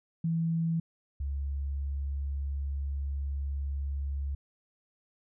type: tone pair in turn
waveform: sine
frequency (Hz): 164.81 / 69.76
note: E3 / C#2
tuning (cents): 0 / +12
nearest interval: octave + minor third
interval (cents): 1488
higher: first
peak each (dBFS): -26 / -30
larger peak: first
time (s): 0.24-0.8 / 1.2-4.35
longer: second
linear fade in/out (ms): 5
effects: none